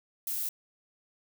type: noise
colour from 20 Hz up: violet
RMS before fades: -33 dBFS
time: 0.27-0.49 s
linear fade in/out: 2 ms
effects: none